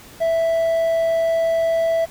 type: tone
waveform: triangle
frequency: 659.3 Hz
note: E5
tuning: in tune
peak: -14 dBFS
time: 0.2-2.06 s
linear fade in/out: 20 ms
effects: pink hiss -43 dBFS RMS until 2.1 s